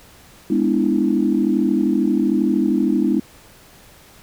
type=chord; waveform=sine; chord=E dominant seventh; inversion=first; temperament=just; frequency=206 / 247.2 / 296.7 / 329.6 Hz; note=G#3 / B3 / D4 / E4; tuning=-14 / +2 / +18 / 0 cents; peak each=-20 dBFS; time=0.5-3.2 s; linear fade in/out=5 ms; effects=tanh soft clip ceiling -4 dBFS + pink hiss -47 dBFS RMS until 4.22 s